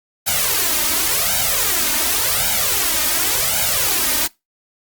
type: noise with flanger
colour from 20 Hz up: white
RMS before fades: -18 dBFS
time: 0.26-4.28 s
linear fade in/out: 20 ms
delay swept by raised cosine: 1.3 to 3.3 ms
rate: 0.9 Hz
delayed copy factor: +0.95
effects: noise-tail reverb RT60 0.2 s tail -22 dB re dry + Opus 48 kbps